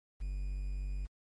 triangle tone with quantisation, 48 Hz, G1, 36 cents flat, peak -32 dBFS, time 0.2-1.07 s, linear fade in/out 20 ms, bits 10, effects MP3 48 kbps

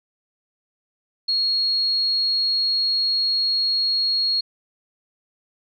sine tone, 4300 Hz, C8, 47 cents sharp, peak -18 dBFS, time 1.28-4.41 s, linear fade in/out 10 ms, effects none

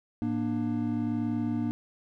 triangle tone cluster, 108.3 / 236.4 / 297.5 Hz, A2 / A#3 / D4, -27 / +24 / +22 cents, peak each -33 / -27 / -30 dBFS, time 0.22-1.71 s, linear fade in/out 0 ms, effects none

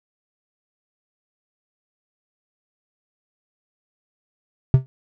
triangle tone with exponential decay, 130.81 Hz, C3, in tune, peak -3 dBFS, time 4.74-4.86 s, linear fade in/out 0 ms, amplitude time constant 24 ms, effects none

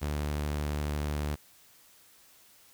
sawtooth tone, 74 Hz, D2, 14 cents sharp, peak -26 dBFS, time 0.01-1.36 s, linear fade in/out 20 ms, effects white hiss -59 dBFS RMS until 2.73 s

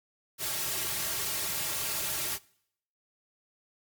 white noise with comb filter, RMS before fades -32 dBFS, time 0.38-2.39 s, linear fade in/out 50 ms, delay 4 ms, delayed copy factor -1, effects noise-tail reverb RT60 0.7 s tail -23 dB re dry + MP3 96 kbps

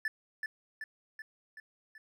triangle tone with echo, 1750 Hz, A6, 10 cents flat, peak -28 dBFS, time 0.05-0.08 s, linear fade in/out 2 ms, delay 380 ms, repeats 5, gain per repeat -4 dB, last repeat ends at 1.98 s, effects none

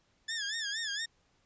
15% pulse tone with vibrato, 1725 Hz, A6, 35 cents flat, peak -27 dBFS, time 0.28-1.06 s, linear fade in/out 10 ms, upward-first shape sine, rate 4.3 Hz, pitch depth 120 cents each way, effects pink hiss -71 dBFS RMS until 1.45 s + resampled to 16000 Hz

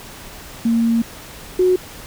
sine tone pair in turn, 230.3 / 366.7 Hz, A#3 / F#4, -21 / -15 cents, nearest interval minor sixth, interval 806 cents, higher second, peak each -13 / -11 dBFS, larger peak second, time 0.65-1.02 / 1.59-1.76 s, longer first, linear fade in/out 5 ms, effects pink hiss -37 dBFS RMS until 2.06 s

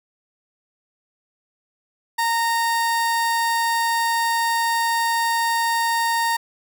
30% pulse tone, 924 Hz, A#5, 16 cents flat, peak -16 dBFS, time 2.18-6.37 s, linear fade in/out 10 ms, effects none

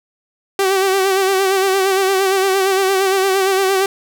sawtooth tone with vibrato, 384.8 Hz, G4, 32 cents flat, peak -9 dBFS, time 0.59-3.86 s, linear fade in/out 2 ms, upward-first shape sine, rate 8.7 Hz, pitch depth 47 cents each way, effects none

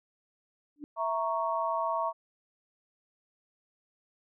sine tone with exponential growth, 293.7 Hz, D4, in tune, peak -33 dBFS, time 0.76-0.84 s, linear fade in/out 0 ms, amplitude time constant 16 ms
sine chord, A# diminished, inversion second, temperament equal, 659.3 / 932.3 / 1108.7 Hz, E5 / A#5 / C#6, 0 / 0 / 0 cents, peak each -32 / -32 / -32 dBFS, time 0.96-2.13 s, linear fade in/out 50 ms
effects none

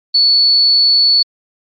sine tone, 4435 Hz, C#8, in tune, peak -7 dBFS, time 0.14-1.23 s, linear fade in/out 10 ms, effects MP3 32 kbps

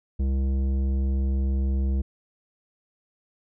sine tone with tanh clipping, 66.9 Hz, C2, 39 cents sharp, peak -23 dBFS, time 0.19-2.02 s, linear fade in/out 10 ms, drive 12 dB, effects none

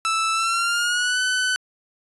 sawtooth tone with pitch glide, 1318.5 to 1505.8 Hz, E6 to F#6, 0 to +30 cents, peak -16 dBFS, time 0.05-1.56 s, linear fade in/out 0 ms, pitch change +230 cents, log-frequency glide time 0.33-1.21 s, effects resampled to 24000 Hz

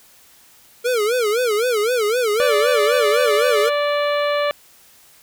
square tone with vibrato, 457.2 Hz, A#4, 34 cents flat, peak -17 dBFS, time 0.84-3.7 s, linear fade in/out 20 ms, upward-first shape sine, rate 3.9 Hz, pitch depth 180 cents each way
harmonic tone, 583 Hz, D5, 13 cents flat, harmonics 1 / 2 / 3 / 4 / 5 / 6 / 7, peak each -18 / -24 / -28 / -30 / -32 / -34 / -35 dBFS, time 2.4-4.51 s, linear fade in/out 0 ms
effects white hiss -50 dBFS RMS until 5.22 s

